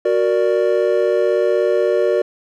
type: chord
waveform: triangle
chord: Gb augmented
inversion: none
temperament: equal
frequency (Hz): 370 / 466.2 / 587.3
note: Gb4 / Bb4 / D5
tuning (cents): 0 / 0 / 0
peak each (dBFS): -16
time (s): 0.05-2.22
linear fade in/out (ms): 5
effects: none